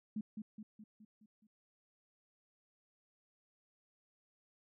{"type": "tone with echo", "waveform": "sine", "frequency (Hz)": 214.4, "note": "A3", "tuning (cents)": -45, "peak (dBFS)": -36, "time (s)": [0.16, 0.21], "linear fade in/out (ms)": 5, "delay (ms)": 210, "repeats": 6, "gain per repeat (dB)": -5, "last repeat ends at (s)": 1.47, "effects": []}